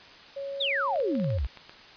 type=tone with pitch glide; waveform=sine; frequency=554.4 to 543.3 Hz; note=C#5 to C#5; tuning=0 to -35 cents; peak=-32 dBFS; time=0.36-1.38 s; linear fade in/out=10 ms; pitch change=-35 cents; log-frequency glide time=0.81-1.18 s
type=exponential sweep; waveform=sine; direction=down; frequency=3951 to 55 Hz; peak=-25 dBFS; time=0.6-1.47 s; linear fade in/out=10 ms
type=clicks; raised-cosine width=0.3 ms; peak=-28 dBFS; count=10; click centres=0.959 / 1.002 / 1.153 / 1.199 / 1.244 / 1.304 / 1.386 / 1.447 / 1.573 / 1.695 s
effects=white hiss -49 dBFS RMS until 1.96 s + resampled to 11025 Hz